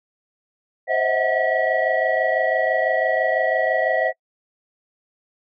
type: tone cluster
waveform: sine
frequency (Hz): 524 / 630 / 656 / 736 / 1934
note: C5 / D#5 / E5 / F#5 / B6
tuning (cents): +2 / +21 / -9 / -9 / -37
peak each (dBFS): -23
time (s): 0.87-4.13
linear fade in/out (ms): 50
effects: noise-tail reverb RT60 0.1 s tail -26 dB re dry + tanh soft clip ceiling -9 dBFS